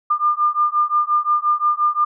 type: beating tone pair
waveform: sine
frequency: 1200 / 1205.7 Hz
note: D6 / D6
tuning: +37 / +45 cents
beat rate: 5.7 Hz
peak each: -18 dBFS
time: 0.1-2.05 s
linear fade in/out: 10 ms
effects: none